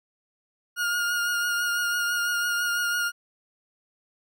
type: tone with vibrato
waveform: 40% pulse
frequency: 1425 Hz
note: F6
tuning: 34 cents sharp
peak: -23 dBFS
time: 0.76-3.12 s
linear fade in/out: 50 ms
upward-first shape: triangle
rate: 6 Hz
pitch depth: 26 cents each way
effects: none